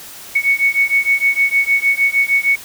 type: beating tone pair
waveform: sine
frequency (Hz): 2217 / 2223.5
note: C#7 / C#7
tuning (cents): 0 / +5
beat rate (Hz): 6.5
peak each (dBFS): -15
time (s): 0.35-2.56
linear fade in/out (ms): 10
effects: white hiss -35 dBFS RMS until 2.64 s